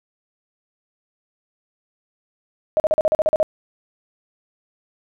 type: tone bursts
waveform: sine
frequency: 623 Hz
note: D#5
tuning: 2 cents sharp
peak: -13 dBFS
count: 10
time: 2.77-3.429 s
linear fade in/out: 0 ms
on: 29 ms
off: 41 ms
effects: none